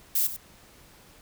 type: noise with echo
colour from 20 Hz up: violet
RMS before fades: -24 dBFS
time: 0.15-0.27 s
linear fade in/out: 5 ms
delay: 96 ms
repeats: 1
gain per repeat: -12 dB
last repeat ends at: 0.366 s
effects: pink hiss -54 dBFS RMS until 1.21 s

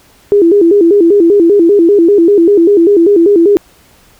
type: tone with vibrato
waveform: sine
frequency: 370 Hz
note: F#4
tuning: in tune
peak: -3 dBFS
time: 0.32-3.57 s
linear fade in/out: 0 ms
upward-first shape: square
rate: 5.1 Hz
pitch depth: 170 cents each way
effects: pink hiss -45 dBFS RMS until 4.19 s

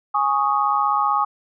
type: chord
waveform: sine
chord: Ab suspended fourth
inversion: none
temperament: equal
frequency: 830.6 / 1108.7 / 1244.5 Hz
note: Ab5 / Db6 / Eb6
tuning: 0 / 0 / 0 cents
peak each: -21 dBFS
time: 0.14-1.25 s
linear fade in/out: 10 ms
effects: none

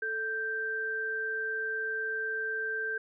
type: tone pair together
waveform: sine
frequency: 440 / 1568 Hz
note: A4 / G6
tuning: 0 / 0 cents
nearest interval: octave + minor seventh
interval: 2200 cents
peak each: -38 / -31 dBFS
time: 0.02-2.98 s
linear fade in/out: 5 ms
effects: none

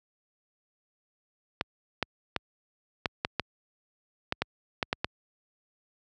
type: clicks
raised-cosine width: 0.3 ms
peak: -10 dBFS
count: 11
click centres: 1.611 / 2.027 / 2.363 / 3.058 / 3.249 / 3.397 / 4.324 / 4.42 / 4.828 / 4.929 / 5.045 s
effects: high-pass 60 Hz 12 dB/octave

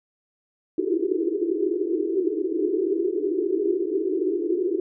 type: band-pass noise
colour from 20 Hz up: white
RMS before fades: -24 dBFS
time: 0.78-4.8 s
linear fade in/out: 2 ms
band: 320 to 410 Hz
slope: 96 dB/octave
effects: none

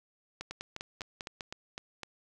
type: two click trains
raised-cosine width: 0.2 ms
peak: -22 / -21 dBFS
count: 7 / 6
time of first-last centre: 0.51-2.033 / 0.41-1.408 s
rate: 3.94 / 5.01 Hz
effects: none

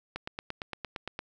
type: click train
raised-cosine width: 0.3 ms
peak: -19 dBFS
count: 10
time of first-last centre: 0.16-1.191 s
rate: 8.73 Hz
effects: none

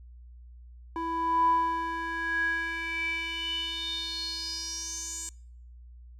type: tone with band-pass filter sweep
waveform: square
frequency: 330.9 Hz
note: E4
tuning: 7 cents sharp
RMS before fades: -31 dBFS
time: 0.96-5.29 s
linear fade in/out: 0 ms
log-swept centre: 760 to 7500 Hz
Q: 7.7
effects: noise-tail reverb RT60 0.6 s tail -26 dB re dry + added 60 Hz sine -46 dBFS peak until 6.19 s

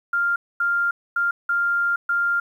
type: tone bursts at uneven times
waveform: sine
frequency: 1396.9 Hz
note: F6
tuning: in tune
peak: -18 dBFS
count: 5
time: 0.13-0.36 / 0.6-0.91 / 1.16-1.31 / 1.49-1.96 / 2.09-2.4 s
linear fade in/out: 5 ms
effects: 9-bit

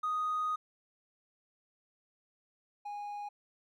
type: tone pair in turn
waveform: triangle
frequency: 1244.5 / 823.2 Hz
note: D#6 / G#5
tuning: 0 / -16 cents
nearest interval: perfect fifth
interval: 716 cents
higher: first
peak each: -27 / -36 dBFS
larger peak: first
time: 0.03-0.56 / 2.85-3.29 s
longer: first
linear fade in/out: 10 ms
effects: tanh soft clip ceiling -27 dBFS

